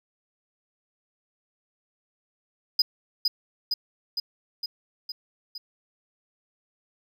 triangle tone with echo, 4978 Hz, D#8, in tune, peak -15 dBFS, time 2.79-2.82 s, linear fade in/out 5 ms, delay 460 ms, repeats 6, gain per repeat -3 dB, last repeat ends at 5.58 s, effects none

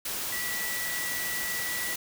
sine tone in noise, 1953 Hz, B6, 20 cents flat, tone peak -33 dBFS, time 0.32-1.94 s, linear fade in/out 5 ms, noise white, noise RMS -33 dBFS, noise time 0.05-1.96 s, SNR -3 dB, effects none

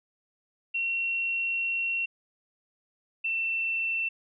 sine tone pair in turn, 2728 / 2687 Hz, F7 / E7, -41 / +33 cents, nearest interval unison, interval 26 cents, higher first, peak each -26 dBFS, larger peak neither, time 0.74-2.06 / 3.24-4.09 s, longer first, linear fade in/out 10 ms, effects none

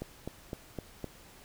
click train, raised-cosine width 2 ms, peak -23 dBFS, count 5, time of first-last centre 0.02-1.043 s, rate 3.91 Hz, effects pink hiss -55 dBFS RMS until 1.44 s

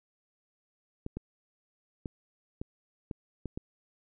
clicks, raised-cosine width 3 ms, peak -23 dBFS, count 7, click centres 1.064 / 1.17 / 2.058 / 2.615 / 3.112 / 3.457 / 3.575 s, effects none

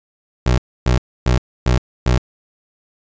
25% pulse tone bursts, 61.74 Hz, B1, in tune, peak -8 dBFS, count 5, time 0.46-2.18 s, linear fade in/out 5 ms, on 120 ms, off 280 ms, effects resampled to 16000 Hz

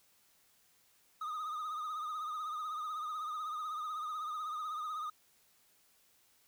triangle tone with vibrato, 1240 Hz, D#6, 6 cents flat, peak -35 dBFS, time 1.21-5.1 s, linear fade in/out 5 ms, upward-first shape triangle, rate 16 Hz, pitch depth 73 cents each way, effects white hiss -69 dBFS RMS until 6.47 s

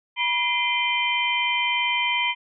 sine tone cluster, 970 / 2067 / 2390 / 3099 Hz, B5 / C7 / D7 / G7, -31 / -22 / +30 / -21 cents, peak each -26 dBFS, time 0.16-2.35 s, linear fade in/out 50 ms, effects none

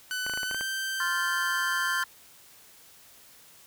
sawtooth tone with pitch glide, 1500 to 1560.1 Hz, F#6 to G6, +23 to -9 cents, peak -26 dBFS, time 0.11-2.03 s, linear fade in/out 0 ms, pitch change +68 cents, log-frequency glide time 0.45-0.59 s
clicks, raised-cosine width 0.5 ms, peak -22 dBFS, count 8, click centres 0.265 / 0.297 / 0.337 / 0.375 / 0.432 / 0.512 / 0.546 / 0.61 s
triangle chord, F major, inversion second, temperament just, 1047.7 / 1396.9 / 1746.1 Hz, C6 / F6 / A6, +2 / 0 / -14 cents, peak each -30 dBFS, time 1-2.04 s, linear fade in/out 2 ms
effects white hiss -54 dBFS RMS until 3.66 s

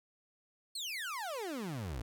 30% pulse exponential sweep, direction down, 4435 to 53.3 Hz, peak -35 dBFS, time 0.75-2.02 s, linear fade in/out 5 ms, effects none

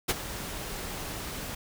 pink noise with ADSR envelope, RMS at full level -23 dBFS, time 0.08-1.55 s, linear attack 17 ms, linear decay 32 ms, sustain -14 dB, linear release 5 ms, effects none

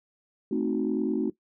sine chord, A diminished seventh, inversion none, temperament equal, 220 / 261.6 / 311.1 / 370 Hz, A3 / C4 / Eb4 / Gb4, 0 / 0 / 0 / 0 cents, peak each -29 dBFS, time 0.51-1.3 s, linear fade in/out 5 ms, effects noise-tail reverb RT60 0.1 s tail -17 dB re dry + tanh soft clip ceiling -16 dBFS

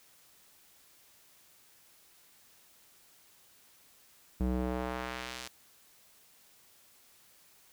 square tone with band-pass filter sweep, 62.4 Hz, B1, 19 cents sharp, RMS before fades -35 dBFS, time 4.4-5.48 s, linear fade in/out 5 ms, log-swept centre 180 to 5900 Hz, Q 0.72, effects white hiss -62 dBFS RMS until 7.72 s

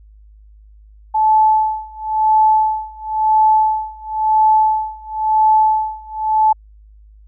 sine tone with tremolo, 868 Hz, A5, 24 cents flat, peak -8 dBFS, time 1.14-6.53 s, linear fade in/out 10 ms, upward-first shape sine, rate 0.97 Hz, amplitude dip 95%, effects added 52 Hz sine -41 dBFS peak until 7.27 s

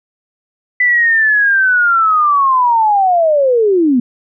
sine linear sweep, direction down, 2000 to 233.1 Hz, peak -8 dBFS, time 0.8-4 s, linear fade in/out 5 ms, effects none

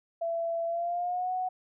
sine tone with pitch glide, 670 to 739.1 Hz, E5 to F#5, +28 to -2 cents, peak -28 dBFS, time 0.21-1.49 s, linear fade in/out 10 ms, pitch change +170 cents, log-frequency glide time 0.66-1.32 s, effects none

